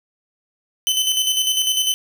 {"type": "tone with tremolo", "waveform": "sawtooth", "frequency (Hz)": 3042, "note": "F#7", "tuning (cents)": 47, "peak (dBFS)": -12, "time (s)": [0.87, 1.94], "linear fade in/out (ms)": 0, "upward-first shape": "square", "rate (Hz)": 10, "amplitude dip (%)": 45, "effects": []}